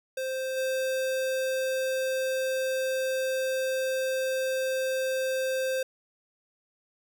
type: tone with level steps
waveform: square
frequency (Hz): 523.3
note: C5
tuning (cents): 0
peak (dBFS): -30 / -27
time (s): 0.17-5.83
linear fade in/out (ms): 5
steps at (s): 0.56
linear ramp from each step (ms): 20
effects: none